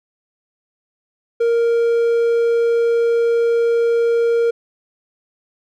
triangle tone, 466.2 Hz, A#4, in tune, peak -11 dBFS, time 1.4-4.51 s, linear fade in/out 10 ms, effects none

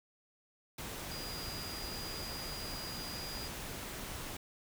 sine tone in noise, 4869 Hz, D#8, 38 cents flat, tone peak -44 dBFS, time 1.11-3.48 s, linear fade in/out 5 ms, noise pink, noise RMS -43 dBFS, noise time 0.78-4.37 s, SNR -4 dB, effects none

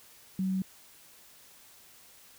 sine tone, 189 Hz, F#3, 37 cents sharp, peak -27 dBFS, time 0.39-0.62 s, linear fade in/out 2 ms, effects white hiss -56 dBFS RMS until 2.38 s

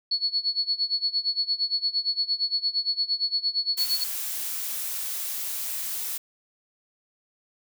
sine tone with tremolo, 4400 Hz, C#8, 14 cents flat, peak -20 dBFS, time 0.11-4.04 s, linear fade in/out 5 ms, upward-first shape sine, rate 8.7 Hz, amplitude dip 90%
blue noise, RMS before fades -31 dBFS, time 3.77-6.18 s, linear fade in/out 10 ms
effects none

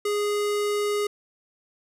square tone with low-pass filter, 413.5 Hz, G#4, 8 cents flat, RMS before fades -25 dBFS, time 0.05-1.07 s, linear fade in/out 5 ms, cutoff 12000 Hz, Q 0.95, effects none

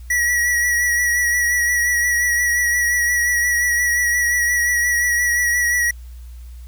square tone with vibrato, 1927 Hz, B6, 43 cents flat, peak -16 dBFS, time 0.1-5.91 s, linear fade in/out 5 ms, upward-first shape sine, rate 5.7 Hz, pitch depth 28 cents each way, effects added 60 Hz sine -33 dBFS peak until 6.67 s + white hiss -54 dBFS RMS until 6.67 s

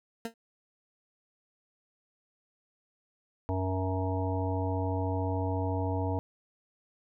20% pulse tone with exponential decay, 228.6 Hz, A#3, 34 cents flat, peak -25 dBFS, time 0.25-0.34 s, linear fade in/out 2 ms, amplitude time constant 19 ms
harmonic tone, 93.8 Hz, F#2, 24 cents sharp, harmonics 1 / 3 / 5 / 7 / 9 / 10, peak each -30 / -35 / -37 / -38 / -40 / -40 dBFS, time 3.49-6.19 s, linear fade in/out 0 ms
effects none

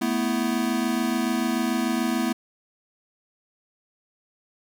square chord, A suspended second, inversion none, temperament equal, 220 / 246.9 / 329.6 Hz, A3 / B3 / E4, 0 / 0 / 0 cents, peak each -28 / -26 / -29 dBFS, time 0.01-2.33 s, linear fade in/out 10 ms, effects none

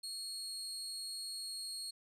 30% pulse tone with amplitude modulation, 4288 Hz, C8, 42 cents sharp, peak -36 dBFS, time 0.03-1.91 s, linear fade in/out 10 ms, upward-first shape sine, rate 213 Hz, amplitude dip 45%, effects resampled to 32000 Hz + 13-bit

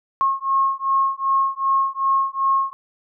sine beating tone pair, 1082 / 1084.6 Hz, C#6 / C#6, -42 / -38 cents, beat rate 2.6 Hz, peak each -20 dBFS, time 0.21-2.73 s, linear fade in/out 0 ms, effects none

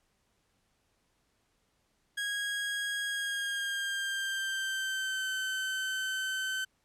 30% pulse tone with pitch glide, 1644 to 1533.9 Hz, G#6 to G6, -18 to -38 cents, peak -29 dBFS, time 2.17-6.65 s, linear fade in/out 10 ms, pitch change -120 cents, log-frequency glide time 3.06-5.29 s, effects pink hiss -74 dBFS RMS until 6.84 s + low-pass 11000 Hz 12 dB/octave

